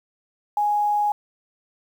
sine tone, 830.6 Hz, G#5, in tune, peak -18 dBFS, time 0.57-1.12 s, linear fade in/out 2 ms, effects 8-bit

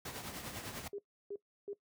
pink noise with tremolo, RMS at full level -41 dBFS, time 0.05-0.88 s, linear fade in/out 5 ms, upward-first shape triangle, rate 10 Hz, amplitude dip 60%
sine tone bursts, 404.9 Hz, G#4, 44 cents flat, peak -39 dBFS, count 3, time 0.93-1.732 s, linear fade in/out 2 ms, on 54 ms, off 320 ms
effects noise-tail reverb RT60 0.1 s tail -18 dB re dry + high-pass 80 Hz 12 dB/octave

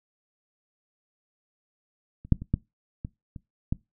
clicks, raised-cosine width 5 ms, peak -30 / -6 / -23 / -10 / -20 / -27 / -13 dBFS, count 7, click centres 2.25 / 2.323 / 2.42 / 2.54 / 3.049 / 3.362 / 3.725 s, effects noise-tail reverb RT60 0.2 s tail -21 dB re dry

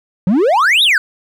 triangle exponential two-way sweep, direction up then down, 168.5 to 3909 to 1443 Hz, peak -7 dBFS, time 0.27-0.98 s, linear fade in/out 2 ms, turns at 0.83 s, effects none

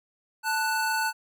square tone pair together, 882.6 / 1480 Hz, A5 / F#6, +5 / 0 cents, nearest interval major sixth, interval 895 cents, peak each -28 / -28 dBFS, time 0.43-1.13 s, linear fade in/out 50 ms, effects none

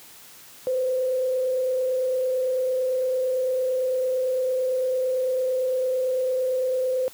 sine tone with frequency modulation, 513 Hz, C5, 34 cents flat, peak -21 dBFS, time 0.67-7.08 s, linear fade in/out 0 ms, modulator 28.9 Hz, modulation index 0.34, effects white hiss -47 dBFS RMS until 7.13 s + high-pass 80 Hz 12 dB/octave

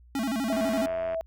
square tone with vibrato, 246.6 Hz, B3, 2 cents flat, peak -27 dBFS, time 0.15-0.86 s, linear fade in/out 2 ms, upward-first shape square, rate 12 Hz, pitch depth 190 cents each way
sine tone, 654 Hz, E5, 14 cents flat, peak -27 dBFS, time 0.5-1.21 s, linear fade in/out 0 ms
click train, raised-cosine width 0.5 ms, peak -24 dBFS, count 55, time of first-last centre 0.53-1.145 s, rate 87.8 Hz
effects added 60 Hz sine -51 dBFS peak until 1.26 s

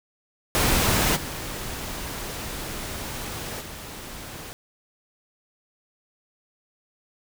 pink noise with level steps, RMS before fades -21 / -33 / -38 dBFS, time 0.55-4.53 s, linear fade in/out 0 ms, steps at 1.15 / 3.6 s, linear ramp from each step 20 ms, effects none

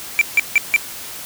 triangle tone bursts, 2343 Hz, D7, 5 cents flat, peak -7 dBFS, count 4, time 0.19-0.762 s, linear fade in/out 0 ms, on 23 ms, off 160 ms, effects white hiss -32 dBFS RMS until 1.25 s

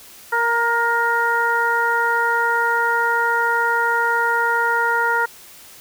harmonic tone with a mistuned harmonic, 466.5 Hz, A#4, 1 cent sharp, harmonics 1 / 2 / 3 / 4, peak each -25 / -20 / -19 / -25 dBFS, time 0.32-5.26 s, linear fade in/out 10 ms, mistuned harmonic 3, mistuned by +19 cents, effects white hiss -43 dBFS RMS until 5.8 s

